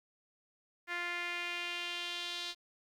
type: tone with band-pass filter sweep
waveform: sawtooth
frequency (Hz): 349.2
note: F4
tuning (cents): 0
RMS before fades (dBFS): -39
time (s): 0.87-2.55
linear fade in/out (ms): 50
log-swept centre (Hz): 1900 to 3900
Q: 2.9
effects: 11-bit